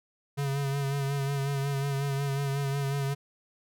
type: tone with vibrato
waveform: square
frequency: 139.2 Hz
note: C#3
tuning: 8 cents sharp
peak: -28 dBFS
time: 0.37-3.15 s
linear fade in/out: 20 ms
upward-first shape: sine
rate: 5.5 Hz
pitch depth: 35 cents each way
effects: none